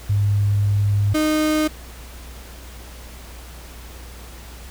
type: tone pair in turn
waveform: sine / 35% pulse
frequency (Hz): 101.9 / 308.2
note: G#2 / D#4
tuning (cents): -32 / -16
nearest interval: octave + perfect fifth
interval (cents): 1916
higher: second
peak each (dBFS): -15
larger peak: neither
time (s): 0.09-1.14 / 1.14-1.68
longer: first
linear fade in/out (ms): 10
effects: added 60 Hz sine -37 dBFS peak until 4.7 s + pink hiss -42 dBFS RMS until 4.7 s